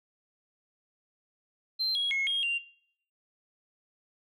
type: tone with pitch steps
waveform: sine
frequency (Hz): 4129 / 3311 / 2171 / 3251 / 2777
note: C8 / G#7 / C#7 / G#7 / F7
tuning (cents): -24 / -6 / -37 / -38 / -10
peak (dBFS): -25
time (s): 1.79-2.59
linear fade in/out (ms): 20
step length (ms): 160
effects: noise-tail reverb RT60 0.6 s tail -20 dB re dry + tanh soft clip ceiling -23 dBFS